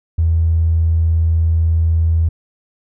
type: tone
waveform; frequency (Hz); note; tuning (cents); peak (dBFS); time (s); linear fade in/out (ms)
triangle; 81.8; E2; -13; -7; 0.18-2.29; 10
effects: tanh soft clip ceiling -9 dBFS